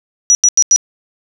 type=tone bursts; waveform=sine; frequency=5850 Hz; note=F#8; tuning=21 cents flat; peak=-5 dBFS; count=4; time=0.3-0.761 s; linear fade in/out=0 ms; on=50 ms; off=87 ms; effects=7-bit